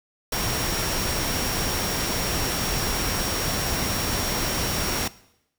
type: tone in noise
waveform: sine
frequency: 5588 Hz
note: F8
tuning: in tune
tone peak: -32 dBFS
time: 0.32-5.08 s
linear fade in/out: 5 ms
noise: pink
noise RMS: -26 dBFS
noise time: 0.32-5.08 s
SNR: -9 dB
effects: noise-tail reverb RT60 0.8 s tail -19 dB re dry

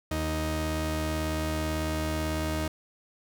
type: tone pair together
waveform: sawtooth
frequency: 78.12 / 312.5 Hz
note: D#2 / D#4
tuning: +8 / +8 cents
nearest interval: 2 octaves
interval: 2400 cents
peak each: -26 dBFS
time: 0.11-2.68 s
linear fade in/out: 5 ms
effects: none

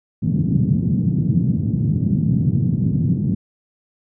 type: band-pass noise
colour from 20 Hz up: pink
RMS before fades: -18 dBFS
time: 0.22-3.35 s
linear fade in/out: 10 ms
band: 120 to 210 Hz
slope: 24 dB/octave
effects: none

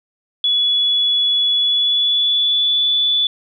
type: tone with pitch glide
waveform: sine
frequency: 3402 to 3465 Hz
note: G#7 to A7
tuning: +41 to -27 cents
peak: -13 dBFS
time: 0.44-3.27 s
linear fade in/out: 2 ms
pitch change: +32 cents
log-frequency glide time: 1.51-2.91 s
effects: none

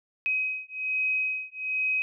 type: beating tone pair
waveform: sine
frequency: 2529 / 2530.2 Hz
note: D#7 / D#7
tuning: +28 / +28 cents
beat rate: 1.2 Hz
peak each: -29 dBFS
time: 0.26-2.02 s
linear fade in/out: 0 ms
effects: none

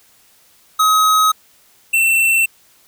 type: tone pair in turn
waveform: square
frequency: 1269 / 2689 Hz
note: D#6 / E7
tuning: +34 / +34 cents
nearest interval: octave + minor second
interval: 1300 cents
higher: second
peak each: -11 / -12 dBFS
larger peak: first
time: 0.79-1.32 / 1.93-2.46 s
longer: neither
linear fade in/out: 10 ms
effects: white hiss -52 dBFS RMS until 2.87 s

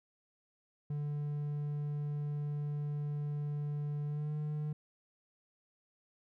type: tone with pitch glide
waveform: triangle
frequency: 146.83 to 150.52 Hz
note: D3 to D3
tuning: 0 to +43 cents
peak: -32 dBFS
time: 0.9-4.73 s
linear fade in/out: 5 ms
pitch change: +43 cents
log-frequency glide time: 4.06-4.3 s
effects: none

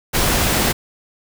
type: noise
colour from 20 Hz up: pink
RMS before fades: -17 dBFS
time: 0.13-0.73 s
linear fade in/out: 20 ms
effects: none

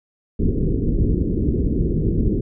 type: low-pass noise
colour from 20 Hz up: pink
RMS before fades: -19 dBFS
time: 0.39-2.41 s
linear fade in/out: 10 ms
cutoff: 420 Hz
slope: 48 dB/octave
effects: none

